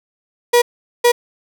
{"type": "tone bursts at uneven times", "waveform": "35% pulse", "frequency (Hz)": 481.1, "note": "B4", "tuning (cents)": -45, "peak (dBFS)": -7, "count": 2, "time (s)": [[0.53, 0.62], [1.04, 1.12]], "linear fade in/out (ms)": 10, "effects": []}